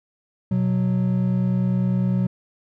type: tone pair together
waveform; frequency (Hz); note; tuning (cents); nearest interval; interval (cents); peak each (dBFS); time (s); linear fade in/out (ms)
triangle; 124.97 / 185; B2 / F#3; +21 / 0; perfect fifth; 679; -20 / -18; 0.51-2.27; 5
effects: none